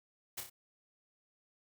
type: noise with echo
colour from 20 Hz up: white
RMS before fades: -40 dBFS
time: 0.37-0.41 s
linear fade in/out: 10 ms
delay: 30 ms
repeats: 3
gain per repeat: -5 dB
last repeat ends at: 0.5 s
effects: none